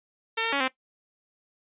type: tone with pitch steps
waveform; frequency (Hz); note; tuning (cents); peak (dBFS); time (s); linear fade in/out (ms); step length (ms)
5% pulse; 451.6 / 455.6 / 279.7 / 260.7; A4 / A#4 / C#4 / C4; +45 / -40 / +16 / -6; -12; 0.37-0.682; 10; 78
effects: noise-tail reverb RT60 0.1 s tail -17 dB re dry + resampled to 8000 Hz